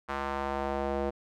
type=tone with band-pass filter sweep; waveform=square; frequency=69.3 Hz; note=C#2; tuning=in tune; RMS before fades=-32 dBFS; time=0.08-1.11 s; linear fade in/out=20 ms; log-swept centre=1200 to 530 Hz; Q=1.5; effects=none